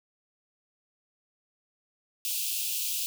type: high-pass noise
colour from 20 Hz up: white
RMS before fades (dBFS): -31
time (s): 2.25-3.06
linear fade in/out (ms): 0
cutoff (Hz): 2500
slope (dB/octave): 96
effects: none